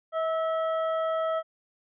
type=harmonic tone with a mistuned harmonic; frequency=644 Hz; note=E5; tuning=41 cents flat; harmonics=1 / 2 / 3 / 5; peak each=-26 / -31 / -44 / -48 dBFS; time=0.12-1.43 s; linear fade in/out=50 ms; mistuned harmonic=2; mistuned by=+23 cents; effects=none